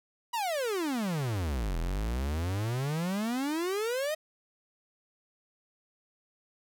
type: exponential two-way sweep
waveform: 45% pulse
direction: down then up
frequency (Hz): 987.8 to 40 to 637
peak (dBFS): -29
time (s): 0.33-4.15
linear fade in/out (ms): 10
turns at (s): 1.78
effects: none